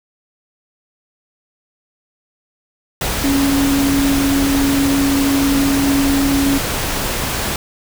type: tone in noise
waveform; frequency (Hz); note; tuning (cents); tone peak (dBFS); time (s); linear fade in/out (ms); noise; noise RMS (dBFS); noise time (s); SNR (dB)
sine; 277.2; C#4; 0; -13; 3.24-6.58; 2; pink; -20; 3.01-7.56; +4
effects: none